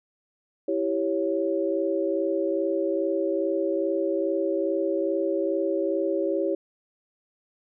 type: chord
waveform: sine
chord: C# diminished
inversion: first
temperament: equal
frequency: 329.6 / 392 / 554.4 Hz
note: E4 / G4 / C#5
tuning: 0 / 0 / 0 cents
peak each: -27 dBFS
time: 0.68-6.55 s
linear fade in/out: 5 ms
effects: none